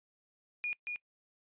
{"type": "tone with echo", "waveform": "sine", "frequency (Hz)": 2440, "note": "D#7", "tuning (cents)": -34, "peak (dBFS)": -32, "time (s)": [0.64, 0.73], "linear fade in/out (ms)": 0, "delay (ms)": 230, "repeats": 1, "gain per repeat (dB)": -3, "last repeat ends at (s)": 0.96, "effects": ["noise-tail reverb RT60 0.1 s tail -23 dB re dry", "resampled to 8000 Hz"]}